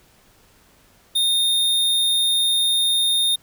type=tone; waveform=square; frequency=3662 Hz; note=A#7; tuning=32 cents flat; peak=-17 dBFS; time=1.15-3.36 s; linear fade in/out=10 ms; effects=pink hiss -55 dBFS RMS until 3.42 s